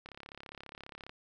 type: click train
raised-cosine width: 0.3 ms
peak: -30 dBFS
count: 37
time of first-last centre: 0.06-1.094 s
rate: 34.8 Hz
effects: none